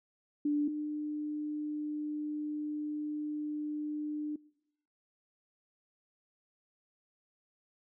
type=tone pair in turn; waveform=sine; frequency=293.7 / 299.9 Hz; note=D4 / D4; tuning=0 / +36 cents; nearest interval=unison; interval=36 cents; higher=second; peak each=-27 / -33 dBFS; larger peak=first; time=0.45-0.68 / 0.68-4.36 s; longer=second; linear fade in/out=5 ms; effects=noise-tail reverb RT60 0.9 s tail -25 dB re dry